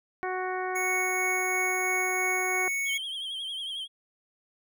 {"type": "harmonic tone", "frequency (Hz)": 370, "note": "F#4", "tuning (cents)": 0, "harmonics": [1, 2, 3, 4, 5, 6], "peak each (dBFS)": [-33, -33, -37, -38, -39, -42], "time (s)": [0.23, 2.68], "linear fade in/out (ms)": 0}
{"type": "tone", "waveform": "square", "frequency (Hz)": 2217, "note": "C#7", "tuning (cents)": 0, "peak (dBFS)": -28, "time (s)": [0.75, 2.98], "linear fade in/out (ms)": 10}
{"type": "tone with vibrato", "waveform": "triangle", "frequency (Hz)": 3200, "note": "G7", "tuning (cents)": 35, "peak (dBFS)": -31, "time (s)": [2.85, 3.88], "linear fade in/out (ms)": 50, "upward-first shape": "triangle", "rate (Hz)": 11, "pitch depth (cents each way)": 85}
{"effects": []}